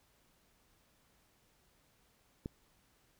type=click; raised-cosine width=3 ms; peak=-26 dBFS; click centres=2.459 s; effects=pink hiss -71 dBFS RMS until 3.19 s